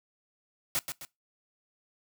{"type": "noise with echo", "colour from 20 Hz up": "white", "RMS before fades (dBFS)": -29, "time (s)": [0.75, 0.79], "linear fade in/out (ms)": 0, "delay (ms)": 130, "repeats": 2, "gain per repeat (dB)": -7, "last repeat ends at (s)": 1.05, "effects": ["noise-tail reverb RT60 0.2 s tail -22 dB re dry"]}